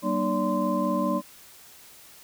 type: tone cluster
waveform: sine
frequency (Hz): 192.8 / 237.7 / 302.3 / 574 / 1036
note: G3 / A#3 / D#4 / D5 / C6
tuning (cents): -28 / +34 / -50 / -40 / -17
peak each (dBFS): -29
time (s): 0.02-1.22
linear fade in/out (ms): 50
effects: white hiss -50 dBFS RMS until 2.23 s